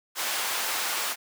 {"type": "high-pass noise", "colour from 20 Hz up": "pink", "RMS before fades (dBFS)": -29, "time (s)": [0.15, 1.16], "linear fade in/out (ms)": 50, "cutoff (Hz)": 870, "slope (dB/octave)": 12, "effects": []}